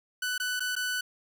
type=tone with dropouts; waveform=sawtooth; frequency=1493 Hz; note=F#6; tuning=15 cents sharp; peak=-25 dBFS; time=0.22-1.01 s; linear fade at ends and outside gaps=5 ms; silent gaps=0.38-0.399 / 0.596-0.604 / 0.754-0.763 s; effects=none